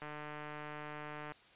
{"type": "click train", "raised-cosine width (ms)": 0.5, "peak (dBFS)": -30, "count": 196, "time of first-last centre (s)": [0.02, 1.32], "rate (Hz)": 150, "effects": ["white hiss -62 dBFS RMS until 1.55 s", "resampled to 8000 Hz"]}